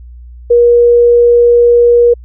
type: tone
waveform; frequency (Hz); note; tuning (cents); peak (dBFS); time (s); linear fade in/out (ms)
sine; 477.4; A#4; +41; -3; 0.5-2.14; 10
effects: added 60 Hz sine -29 dBFS peak until 2.24 s